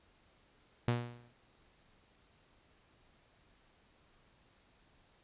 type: tone with exponential decay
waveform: sawtooth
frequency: 120 Hz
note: B2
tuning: 49 cents flat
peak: -23 dBFS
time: 0.88-1.32 s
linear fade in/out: 0 ms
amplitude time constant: 95 ms
effects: pink hiss -68 dBFS RMS until 5.23 s + resampled to 8000 Hz